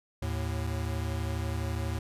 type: tone pair together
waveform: square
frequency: 77.78 / 110 Hz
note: D#2 / A2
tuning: 0 / 0 cents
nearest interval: tritone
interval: 600 cents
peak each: -33 / -34 dBFS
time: 0.22-1.99 s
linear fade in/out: 5 ms
effects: resampled to 32000 Hz